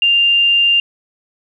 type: tone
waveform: sine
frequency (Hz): 2794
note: F7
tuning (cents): 0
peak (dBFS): -9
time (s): 0.02-0.8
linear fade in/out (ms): 2
effects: 8-bit